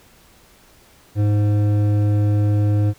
sine tone with hard clipping, 103.83 Hz, G#2, in tune, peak -16 dBFS, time 1.15-2.94 s, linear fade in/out 50 ms, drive 10 dB, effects pink hiss -51 dBFS RMS until 2.98 s

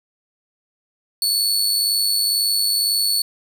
sawtooth tone with amplitude modulation, 4435 Hz, C#8, in tune, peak -12 dBFS, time 1.22-3.22 s, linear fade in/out 2 ms, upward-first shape sine, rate 102 Hz, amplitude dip 45%, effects none

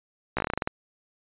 slowing click train, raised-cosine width 0.5 ms, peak -11 dBFS, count 11, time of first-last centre 0.37-0.675 s, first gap 15 ms, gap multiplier 1.15, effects resampled to 8000 Hz

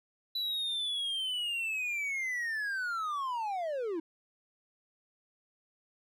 triangle linear sweep, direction down, 3980 to 308.2 Hz, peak -30 dBFS, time 0.35-4 s, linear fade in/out 5 ms, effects none

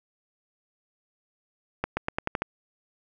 accelerating click train, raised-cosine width 0.5 ms, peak -11 dBFS, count 7, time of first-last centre 1.84-2.42 s, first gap 130 ms, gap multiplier 0.88, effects none

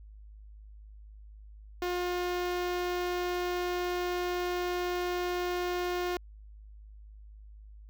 sawtooth tone with notch filter, 356.4 Hz, F4, 35 cents sharp, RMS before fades -32 dBFS, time 1.82-6.17 s, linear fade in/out 2 ms, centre 9300 Hz, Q 0.81, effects added 52 Hz sine -47 dBFS peak until 7.89 s

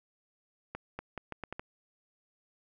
accelerating click train, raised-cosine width 0.5 ms, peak -23 dBFS, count 7, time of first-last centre 0.75-1.595 s, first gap 240 ms, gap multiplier 0.78, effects none

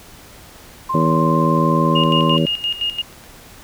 sine tone with vibrato, 1046.5 Hz, C6, in tune, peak -18 dBFS, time 0.89-2.37 s, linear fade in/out 10 ms, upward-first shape triangle, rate 6.8 Hz, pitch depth 10 cents each way
harmonic tone, 80.1 Hz, E2, 49 cents flat, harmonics 2 / 3 / 4 / 5 / 6 / 7, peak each -17 / -20 / -22 / -25 / -27 / -23 dBFS, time 0.94-2.46 s, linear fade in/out 5 ms
sine tone with tremolo, 2846 Hz, F7, 32 cents sharp, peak -17 dBFS, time 1.95-3.02 s, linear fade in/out 10 ms, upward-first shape square, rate 5.8 Hz, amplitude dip 75%
clicks, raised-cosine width 0.2 ms, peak -26 dBFS, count 5, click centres 2.23 / 2.535 / 2.836 / 3.127 / 3.239 s
effects pink hiss -42 dBFS RMS until 3.63 s

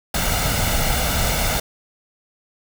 pink noise with comb filter, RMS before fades -20 dBFS, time 0.14-1.6 s, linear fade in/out 5 ms, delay 1.4 ms, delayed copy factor +0.6, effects none

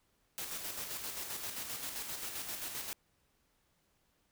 white noise with tremolo, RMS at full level -40 dBFS, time 0.38-2.93 s, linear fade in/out 0 ms, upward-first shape square, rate 7.6 Hz, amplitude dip 40%, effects pink hiss -75 dBFS RMS until 4.31 s

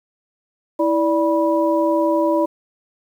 sine tone cluster, 326.3 / 585 / 976 Hz, E4 / D5 / B5, -18 / -7 / -21 cents, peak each -18 / -18 / -22 dBFS, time 0.79-2.46 s, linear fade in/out 10 ms, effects 8-bit

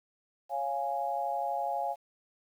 sine chord, Db major, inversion none, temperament equal, 554.4 / 698.5 / 830.6 Hz, Db5 / F5 / Ab5, 0 / 0 / 0 cents, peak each -37 / -33 / -33 dBFS, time 0.49-1.96 s, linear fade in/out 50 ms, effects 10-bit

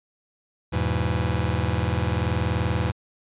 sawtooth chord, E major, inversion none, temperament just, 82.41 / 103.01 / 123.61 Hz, E2 / G#2 / B2, 0 / -14 / +2 cents, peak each -21 / -22 / -23 dBFS, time 0.72-2.92 s, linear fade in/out 20 ms, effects resampled to 8000 Hz

